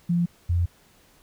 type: tone pair in turn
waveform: sine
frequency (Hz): 172.8 / 86.7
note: F3 / F2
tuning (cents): -18 / -12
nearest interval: octave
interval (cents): 1194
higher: first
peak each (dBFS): -19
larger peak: neither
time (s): 0.09-0.26 / 0.49-0.66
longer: neither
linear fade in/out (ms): 10
effects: pink hiss -58 dBFS RMS until 1.22 s